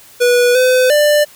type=tone with pitch steps; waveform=square; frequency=488.1 / 508 / 593 Hz; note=B4 / B4 / D5; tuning=-20 / +49 / +17 cents; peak=-9 dBFS; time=0.2-1.25 s; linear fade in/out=20 ms; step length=350 ms; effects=white hiss -42 dBFS RMS until 1.35 s